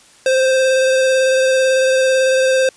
square tone with vibrato, 523.3 Hz, C5, in tune, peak -12 dBFS, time 0.26-2.69 s, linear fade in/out 2 ms, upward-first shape square, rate 18 Hz, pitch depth 11 cents each way, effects white hiss -47 dBFS RMS until 2.76 s + resampled to 22050 Hz

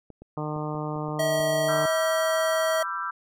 clicks, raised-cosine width 2 ms, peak -30 dBFS, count 7, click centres 0.103 / 0.22 / 0.563 / 0.751 / 0.961 / 1.087 / 1.402 s
harmonic tone, 151.7 Hz, D#3, 44 cents flat, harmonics 1 / 2 / 3 / 4 / 5 / 6 / 7 / 8, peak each -31 / -34 / -36 / -37 / -38 / -39 / -39 / -40 dBFS, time 0.37-1.86 s, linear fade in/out 2 ms
square tone, 641 Hz, E5, 49 cents flat, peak -23 dBFS, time 1.19-2.83 s, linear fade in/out 5 ms
sine chord, E minor seventh, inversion second, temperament equal with one note detuned, 987.8 / 1174.7 / 1347 / 1568 Hz, B5 / D6 / E6 / G6, 0 / 0 / +37 / 0 cents, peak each -35 / -34 / -30 / -35 dBFS, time 1.68-3.11 s, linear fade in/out 10 ms
effects MP3 64 kbps

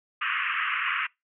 pink band-pass noise, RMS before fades -28 dBFS, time 0.21-1.07 s, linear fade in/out 10 ms, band 1100 to 2900 Hz, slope 96 dB/octave, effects noise-tail reverb RT60 0.2 s tail -24 dB re dry

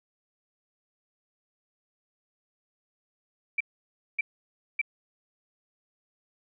sine tone bursts, 2331 Hz, D7, 14 cents flat, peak -23 dBFS, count 3, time 3.58-4.815 s, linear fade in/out 5 ms, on 25 ms, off 580 ms, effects none

